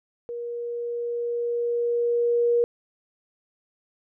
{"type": "tone with level ramp", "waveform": "sine", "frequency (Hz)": 474.9, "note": "A#4", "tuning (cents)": 32, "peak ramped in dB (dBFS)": [-30, -17], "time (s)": [0.29, 2.64], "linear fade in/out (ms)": 0, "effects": []}